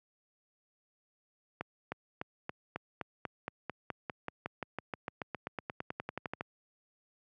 accelerating click train, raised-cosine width 0.5 ms, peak -21 dBFS, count 30, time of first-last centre 1.61-6.409 s, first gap 310 ms, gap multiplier 0.95, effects high-pass 100 Hz 12 dB/octave

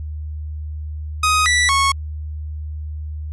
sawtooth tone with pitch steps, 1253 / 1962 / 1100 Hz, D#6 / B6 / C#6, +12 / -12 / -14 cents, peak -10 dBFS, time 1.23-1.92 s, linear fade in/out 5 ms, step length 230 ms, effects added 76 Hz sine -25 dBFS peak until 3.32 s + resampled to 24000 Hz

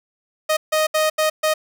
sawtooth tone bursts at uneven times, 622.3 Hz, D#5, in tune, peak -12 dBFS, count 5, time 0.49-0.57 / 0.72-0.87 / 0.94-1.1 / 1.18-1.3 / 1.43-1.54 s, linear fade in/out 10 ms, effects none

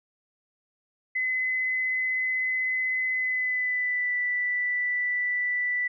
sine tone with pitch glide, 2029 to 1974.7 Hz, B6 to B6, +46 to -1 cents, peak -24 dBFS, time 1.15-5.88 s, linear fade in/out 10 ms, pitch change -47 cents, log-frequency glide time 3.13-4.16 s, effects none

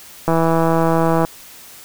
click train, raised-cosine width 1 ms, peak -3 dBFS, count 160, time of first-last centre 0.28-1.25 s, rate 164 Hz, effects white hiss -40 dBFS RMS until 1.84 s

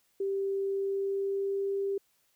sine tone with pitch glide, 392 to 395 Hz, G4 to G4, 0 to +13 cents, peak -28 dBFS, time 0.2-1.98 s, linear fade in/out 5 ms, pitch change +13 cents, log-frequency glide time 0.63-1.75 s, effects white hiss -71 dBFS RMS until 2.35 s

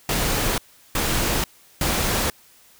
pink noise bursts, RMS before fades -22 dBFS, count 3, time 0.09-2.3 s, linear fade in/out 2 ms, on 490 ms, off 370 ms, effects white hiss -53 dBFS RMS until 2.79 s

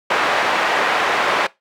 pink band-pass noise, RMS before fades -18 dBFS, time 0.1-1.47 s, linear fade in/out 5 ms, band 640 to 2200 Hz, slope 12 dB/octave, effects noise-tail reverb RT60 0.2 s tail -20 dB re dry

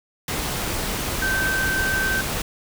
sine tone in noise, 1550 Hz, G6, 20 cents flat, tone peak -21 dBFS, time 1.22-2.21 s, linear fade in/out 2 ms, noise pink, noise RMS -26 dBFS, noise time 0.28-2.42 s, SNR +2 dB, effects none

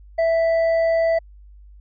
triangle tone with hard clipping, 659.3 Hz, E5, in tune, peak -17 dBFS, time 0.18-1.19 s, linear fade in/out 10 ms, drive 8 dB, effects added 50 Hz sine -42 dBFS peak until 1.8 s + resampled to 11025 Hz

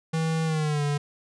square tone with pitch glide, 161.2 to 145.28 Hz, E3 to D3, -38 to -18 cents, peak -24 dBFS, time 0.13-0.98 s, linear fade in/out 10 ms, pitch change -180 cents, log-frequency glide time 0.45-0.83 s, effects resampled to 22050 Hz

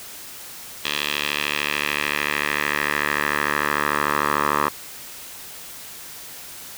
10% pulse tone with band-pass filter sweep, 73.42 Hz, D2, in tune, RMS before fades -23 dBFS, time 0.84-4.69 s, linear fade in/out 10 ms, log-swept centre 3200 to 1200 Hz, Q 2.2, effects white hiss -38 dBFS RMS until 6.77 s

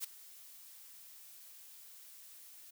blue noise with ADSR envelope, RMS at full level -37 dBFS, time 0-2.71 s, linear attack 41 ms, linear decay 7 ms, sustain -18 dB, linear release 11 ms, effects none

